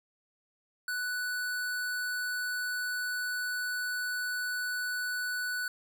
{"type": "tone", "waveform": "square", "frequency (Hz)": 1485, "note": "F#6", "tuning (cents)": 6, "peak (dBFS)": -32, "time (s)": [0.88, 5.68], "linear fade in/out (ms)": 2, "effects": []}